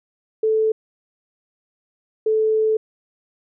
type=tone pair in turn; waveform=sine; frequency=438.2 / 436.6 Hz; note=A4 / A4; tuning=-7 / -13 cents; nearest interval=unison; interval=6 cents; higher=first; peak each=-15 dBFS; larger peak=neither; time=0.43-0.72 / 2.26-2.77 s; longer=second; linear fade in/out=5 ms; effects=none